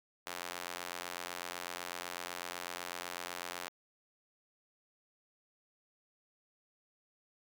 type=tone with high-pass filter; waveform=square; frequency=44 Hz; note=F1; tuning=14 cents sharp; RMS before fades=-43 dBFS; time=0.26-3.69 s; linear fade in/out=10 ms; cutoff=830 Hz; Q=0.6; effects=none